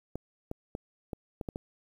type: clicks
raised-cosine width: 2 ms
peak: -22 dBFS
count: 7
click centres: 0.156 / 0.514 / 0.751 / 1.132 / 1.412 / 1.488 / 1.559 s
effects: 9-bit